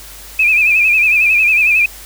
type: tone with vibrato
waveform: sine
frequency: 2489 Hz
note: D#7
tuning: in tune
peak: -8 dBFS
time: 0.39-1.86 s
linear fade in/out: 5 ms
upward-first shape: sine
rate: 11 Hz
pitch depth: 85 cents each way
effects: added 50 Hz sine -38 dBFS peak until 2.05 s + white hiss -35 dBFS RMS until 2.05 s